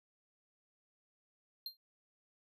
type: tone with exponential decay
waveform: square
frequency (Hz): 4186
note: C8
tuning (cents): 0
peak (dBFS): -37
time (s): 1.66-1.77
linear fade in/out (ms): 2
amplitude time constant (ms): 23
effects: none